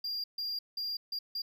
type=tone bursts at uneven times; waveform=triangle; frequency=4791 Hz; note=D8; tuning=34 cents sharp; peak=-32 dBFS; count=5; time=0.04-0.24 / 0.38-0.59 / 0.77-0.97 / 1.12-1.19 / 1.35-1.42 s; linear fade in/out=5 ms; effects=none